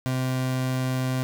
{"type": "tone", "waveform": "30% pulse", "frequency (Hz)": 129.2, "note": "C3", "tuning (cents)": -21, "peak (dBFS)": -21, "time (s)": [0.06, 1.23], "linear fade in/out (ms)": 0, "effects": []}